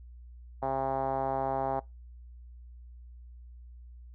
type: tone with low-pass filter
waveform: 5% pulse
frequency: 134.2 Hz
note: C3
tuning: 44 cents sharp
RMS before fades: -31 dBFS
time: 0.62-1.8 s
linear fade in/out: 10 ms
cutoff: 780 Hz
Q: 3.6
effects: noise-tail reverb RT60 0.2 s tail -22 dB re dry + added 60 Hz sine -46 dBFS peak until 4.14 s